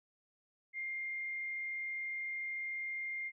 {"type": "tone with frequency modulation", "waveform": "sine", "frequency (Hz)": 2113, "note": "C7", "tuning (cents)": 16, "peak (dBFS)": -37, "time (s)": [0.73, 3.32], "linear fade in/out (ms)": 50, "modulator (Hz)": 53, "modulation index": 0.26, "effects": []}